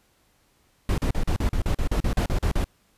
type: noise bursts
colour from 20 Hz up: brown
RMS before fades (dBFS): -22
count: 14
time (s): 0.89-2.643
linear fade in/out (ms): 2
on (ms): 89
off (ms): 39
effects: pink hiss -64 dBFS RMS until 2.97 s + resampled to 32000 Hz